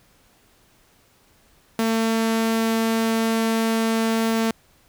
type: tone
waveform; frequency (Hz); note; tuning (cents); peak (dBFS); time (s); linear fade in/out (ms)
sawtooth; 225.1; A3; +40; -15; 1.79-4.51; 2
effects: pink hiss -58 dBFS RMS until 4.88 s